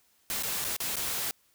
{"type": "noise with dropouts", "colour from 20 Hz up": "white", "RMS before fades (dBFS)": -32, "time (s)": [0.3, 1.31], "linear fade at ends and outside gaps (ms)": 0, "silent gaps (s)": [[0.425, 0.434], [0.642, 0.648], [0.765, 0.803], [0.957, 0.967]], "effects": ["white hiss -67 dBFS RMS until 1.54 s"]}